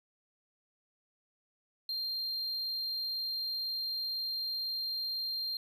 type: tone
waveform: triangle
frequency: 4186 Hz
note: C8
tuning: in tune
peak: -32 dBFS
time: 1.89-5.57 s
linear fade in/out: 2 ms
effects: none